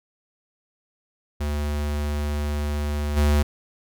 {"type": "tone with level steps", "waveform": "square", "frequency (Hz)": 73.7, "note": "D2", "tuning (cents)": 7, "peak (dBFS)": [-24, -17], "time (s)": [1.4, 3.43], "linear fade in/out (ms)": 10, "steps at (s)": 3.16, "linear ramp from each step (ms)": 20, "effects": []}